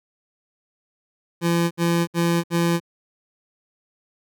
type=tone bursts; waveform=25% pulse; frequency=170 Hz; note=F3; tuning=46 cents flat; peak=-14 dBFS; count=4; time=1.41-2.802 s; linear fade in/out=50 ms; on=300 ms; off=64 ms; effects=none